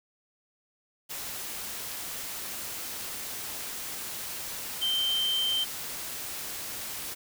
sine tone in noise, 3124 Hz, G7, 7 cents flat, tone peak -25 dBFS, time 4.81-5.65 s, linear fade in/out 20 ms, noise white, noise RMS -37 dBFS, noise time 1.09-7.15 s, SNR +9 dB, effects none

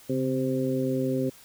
harmonic tone with a mistuned harmonic, 130.6 Hz, C3, 3 cents flat, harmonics 1 / 2 / 3 / 4, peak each -31 / -27 / -30 / -31 dBFS, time 0.09-1.3 s, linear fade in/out 10 ms, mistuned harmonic 1, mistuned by +70 cents, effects white hiss -52 dBFS RMS until 1.44 s

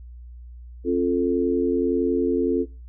sine chord, F major, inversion second, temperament equal with one note detuned, 267.6 / 349.2 / 440 Hz, C4 / F4 / A4, +39 / 0 / 0 cents, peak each -23 dBFS, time 0.84-2.66 s, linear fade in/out 50 ms, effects noise-tail reverb RT60 0.3 s tail -19 dB re dry + added 60 Hz sine -38 dBFS peak until 2.88 s

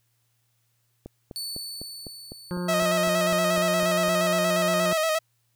click train, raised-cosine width 2 ms, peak -25 dBFS, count 13, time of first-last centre 1.06-4.083 s, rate 3.97 Hz
sawtooth tone with exponential decay, 4479 Hz, C#8, 17 cents sharp, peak -27 dBFS, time 1.36-4.49 s, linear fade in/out 0 ms, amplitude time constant 680 ms
harmonic tone, 177.9 Hz, F3, 32 cents sharp, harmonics 1 / 2 / 3 / 5 / 6 / 7 / 8 / 9, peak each -28 / -34 / -38 / -42 / -44 / -45 / -46 / -47 dBFS, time 2.51-4.93 s, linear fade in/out 0 ms
sawtooth tone with vibrato, 636 Hz, D#5, 38 cents sharp, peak -18 dBFS, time 2.68-5.19 s, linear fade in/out 10 ms, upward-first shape square, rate 8.5 Hz, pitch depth 37 cents each way
effects added 117 Hz sine -70 dBFS peak until 5.55 s + white hiss -72 dBFS RMS until 5.55 s

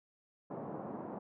pink band-pass noise, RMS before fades -43 dBFS, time 0.5-1.19 s, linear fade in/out 10 ms, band 160 to 970 Hz, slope 24 dB/octave, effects none

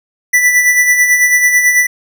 square tone with tremolo, 1975.5 Hz, B6, in tune, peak -6 dBFS, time 0.33-1.87 s, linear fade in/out 10 ms, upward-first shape sine, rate 9.1 Hz, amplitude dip 50%, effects none

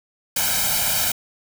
white noise with comb filter, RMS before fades -21 dBFS, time 0.36-1.12 s, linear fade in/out 5 ms, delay 1.3 ms, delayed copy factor +1, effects none

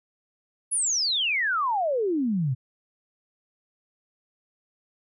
sine exponential sweep, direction down, 10730 to 120.1 Hz, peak -22 dBFS, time 0.71-2.55 s, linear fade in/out 20 ms, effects none

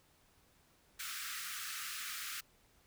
pink high-pass noise, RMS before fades -43 dBFS, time 0.99-2.41 s, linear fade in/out 10 ms, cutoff 1200 Hz, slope 96 dB/octave, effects pink hiss -69 dBFS RMS until 2.86 s

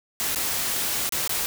white noise with dropouts, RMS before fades -26 dBFS, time 0.2-1.46 s, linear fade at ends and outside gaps 0 ms, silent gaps 0.348-0.359 / 1.092-1.123 / 1.276-1.294 s, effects none

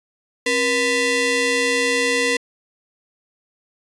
sawtooth ring-modulated tone, 750 Hz, F#5, 23 cents sharp, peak -10 dBFS, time 0.46-2.37 s, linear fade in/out 5 ms, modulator 1230 Hz, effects resampled to 24000 Hz

